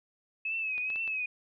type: tone with vibrato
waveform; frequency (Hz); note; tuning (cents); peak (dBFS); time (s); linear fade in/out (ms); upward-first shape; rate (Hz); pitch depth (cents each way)
sine; 2575; E7; -41; -30; 0.45-1.26; 5; triangle; 2.2; 81
type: clicks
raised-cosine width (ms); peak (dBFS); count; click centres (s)
0.3; -30; 4; 0.78 / 0.902 / 0.959 / 1.077
effects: none